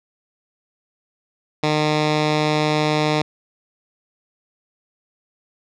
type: tone with low-pass filter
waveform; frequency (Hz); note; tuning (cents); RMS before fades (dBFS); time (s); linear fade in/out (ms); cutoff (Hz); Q
10% pulse; 152.2; D#3; -38; -19; 1.63-3.22; 5; 4500; 1.5
effects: none